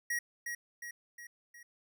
square tone with echo, 1900 Hz, A#6, 33 cents sharp, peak -32 dBFS, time 0.1-0.19 s, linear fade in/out 5 ms, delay 360 ms, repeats 4, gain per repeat -5 dB, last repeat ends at 1.63 s, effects none

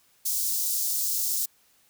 white high-pass noise, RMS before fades -27 dBFS, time 0.25-1.46 s, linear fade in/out 10 ms, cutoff 5000 Hz, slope 24 dB/octave, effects white hiss -63 dBFS RMS until 1.89 s

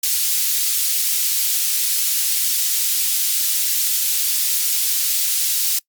white high-pass noise, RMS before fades -19 dBFS, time 0.03-5.79 s, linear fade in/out 5 ms, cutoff 3600 Hz, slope 12 dB/octave, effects noise-tail reverb RT60 0.1 s tail -24 dB re dry + Opus 48 kbps

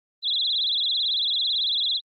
sine tone with vibrato, 3667 Hz, A#7, 29 cents flat, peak -21 dBFS, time 0.22-2.01 s, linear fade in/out 50 ms, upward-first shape sine, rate 18 Hz, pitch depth 190 cents each way, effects Opus 32 kbps

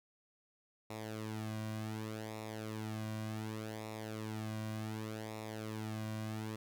sawtooth tone with flanger, 109 Hz, A2, 16 cents flat, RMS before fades -42 dBFS, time 0.9-6.56 s, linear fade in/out 5 ms, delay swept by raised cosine 0.64 to 2.34 ms, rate 0.67 Hz, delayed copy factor -0.7, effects none

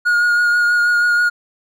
triangle tone with vibrato, 1435 Hz, F6, 47 cents sharp, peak -10 dBFS, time 0.05-1.3 s, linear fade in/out 20 ms, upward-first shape triangle, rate 6.2 Hz, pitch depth 20 cents each way, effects none

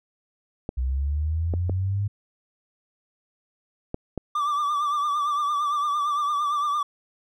clicks, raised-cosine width 2 ms, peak -15 dBFS, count 5, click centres 0.691 / 1.538 / 1.696 / 3.944 / 4.177 s
sine linear sweep, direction up, 61.74 to 103 Hz, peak -22 dBFS, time 0.77-2.08 s, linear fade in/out 10 ms
triangle tone with vibrato, 1173 Hz, D6, 2 cents flat, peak -20 dBFS, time 4.35-6.83 s, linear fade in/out 5 ms, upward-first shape triangle, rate 8.8 Hz, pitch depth 65 cents each way
effects none

